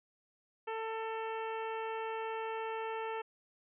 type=harmonic tone; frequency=445.8 Hz; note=A4; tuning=23 cents sharp; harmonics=1 / 2 / 3 / 4 / 5 / 6 / 7; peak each=-39 / -40 / -46 / -49 / -52 / -50 / -57 dBFS; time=0.67-3.22 s; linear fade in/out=10 ms; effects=none